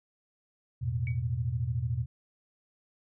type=chord; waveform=sine; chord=E suspended fourth; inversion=none; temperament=equal with one note detuned; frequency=83.46 / 110 / 123.47 Hz; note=E2 / A2 / B2; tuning=+22 / 0 / 0 cents; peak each=-35 / -34 / -30 dBFS; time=0.81-2.06 s; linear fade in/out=20 ms
type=tone with exponential decay; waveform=sine; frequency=2261 Hz; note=C#7; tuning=34 cents sharp; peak=-36 dBFS; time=1.07-1.22 s; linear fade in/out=1 ms; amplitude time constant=31 ms
effects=none